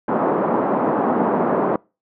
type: band-pass noise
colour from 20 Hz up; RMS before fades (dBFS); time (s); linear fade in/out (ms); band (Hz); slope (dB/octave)
pink; -19; 0.08-1.76; 2; 210 to 1100; 24
effects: noise-tail reverb RT60 0.3 s tail -26 dB re dry